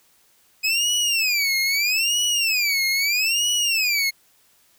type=tone with vibrato; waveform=25% pulse; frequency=2510 Hz; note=D#7; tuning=15 cents sharp; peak=-15 dBFS; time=0.63-4.11 s; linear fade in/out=20 ms; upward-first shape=sine; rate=0.78 Hz; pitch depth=270 cents each way; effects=white hiss -59 dBFS RMS until 4.78 s